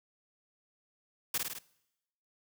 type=noise with echo; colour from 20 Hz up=white; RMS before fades=-31 dBFS; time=1.34-1.38 s; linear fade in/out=5 ms; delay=52 ms; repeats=4; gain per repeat=-3 dB; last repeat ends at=1.588 s; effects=noise-tail reverb RT60 0.9 s tail -22 dB re dry + high-pass 80 Hz 12 dB/octave